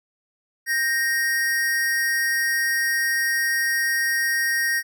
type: tone pair together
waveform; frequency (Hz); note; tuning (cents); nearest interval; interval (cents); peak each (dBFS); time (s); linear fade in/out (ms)
square; 1577.1 / 1864.7; G6 / A#6; +10 / 0; minor third; 290; -30 / -21; 0.66-4.83; 50
effects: none